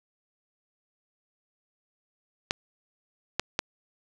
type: clicks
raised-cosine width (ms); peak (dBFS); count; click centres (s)
0.2; -7; 3; 2.509 / 3.396 / 3.591
effects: none